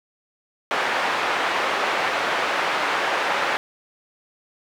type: band-pass noise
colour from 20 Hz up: pink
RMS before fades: -23 dBFS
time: 0.71-3.57 s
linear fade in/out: 0 ms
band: 670 to 2300 Hz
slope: 12 dB/octave
effects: none